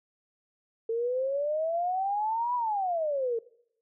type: exponential two-way sweep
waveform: sine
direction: up then down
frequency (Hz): 447.9 to 993 to 447.9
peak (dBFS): -26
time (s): 0.89-3.39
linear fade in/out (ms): 5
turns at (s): 2.55
effects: noise-tail reverb RT60 0.7 s tail -21 dB re dry